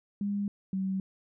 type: tone pair in turn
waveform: sine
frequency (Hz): 202.4 / 191.04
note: G#3 / G3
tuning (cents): -44 / -44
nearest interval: minor second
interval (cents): 100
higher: first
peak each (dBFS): -28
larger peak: neither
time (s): 0.21-0.48 / 0.73-1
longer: neither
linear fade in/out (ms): 2
effects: none